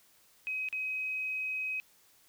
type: tone with dropouts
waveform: sine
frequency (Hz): 2531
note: D#7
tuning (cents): +29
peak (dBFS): -32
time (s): 0.47-1.8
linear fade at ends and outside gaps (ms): 0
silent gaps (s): 0.687-0.727
effects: white hiss -64 dBFS RMS until 2.28 s